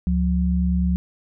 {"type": "tone pair together", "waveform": "sine", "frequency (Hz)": [70.92, 180], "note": ["C#2", "F#3"], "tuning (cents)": [40, -47], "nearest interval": "octave + major third", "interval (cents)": 1613, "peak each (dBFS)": [-20, -20], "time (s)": [0.07, 0.96], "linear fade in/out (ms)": 0, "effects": []}